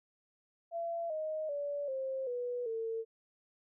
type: tone with pitch steps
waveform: sine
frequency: 676 / 623.5 / 575.1 / 530.4 / 489.2 / 451.2 Hz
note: E5 / D#5 / D5 / C5 / B4 / A4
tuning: +43 / +3 / -36 / +23 / -16 / +44 cents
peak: -34 dBFS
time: 0.71-3.05 s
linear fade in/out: 50 ms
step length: 390 ms
effects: none